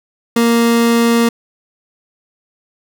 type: tone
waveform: 30% pulse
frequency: 233.1 Hz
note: A#3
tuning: in tune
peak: -7 dBFS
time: 0.36-1.29 s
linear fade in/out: 5 ms
effects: none